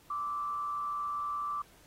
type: tone with frequency modulation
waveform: sine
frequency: 1169 Hz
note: D6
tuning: 8 cents flat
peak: -32 dBFS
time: 0.1-1.62 s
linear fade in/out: 5 ms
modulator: 127 Hz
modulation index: 0.41
effects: pink hiss -61 dBFS RMS until 1.86 s + AAC 48 kbps